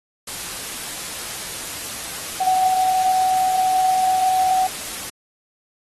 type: tone in noise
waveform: sine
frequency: 749 Hz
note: F#5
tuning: 21 cents sharp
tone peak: -15 dBFS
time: 2.4-4.67 s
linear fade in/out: 5 ms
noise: white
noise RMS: -30 dBFS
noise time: 0.27-5.1 s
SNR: +12 dB
effects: AAC 32 kbps